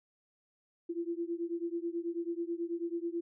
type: beating tone pair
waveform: sine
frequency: 336 / 345.2 Hz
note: E4 / F4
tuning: +33 / -20 cents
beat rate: 9.2 Hz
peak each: -36 / -37 dBFS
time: 0.89-3.21 s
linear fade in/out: 10 ms
effects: none